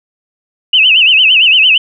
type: tone with vibrato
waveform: sine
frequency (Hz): 2794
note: F7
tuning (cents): 0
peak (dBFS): -4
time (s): 0.73-1.78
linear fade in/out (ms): 5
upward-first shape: sine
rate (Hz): 8.8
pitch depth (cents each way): 170
effects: none